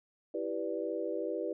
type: chord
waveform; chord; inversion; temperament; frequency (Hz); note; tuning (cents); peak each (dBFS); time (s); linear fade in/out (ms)
sine; E minor seventh; none; equal; 329.6 / 392 / 493.9 / 587.3; E4 / G4 / B4 / D5; 0 / 0 / 0 / 0; -38 / -38 / -37 / -39; 0.34-1.53; 5
effects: none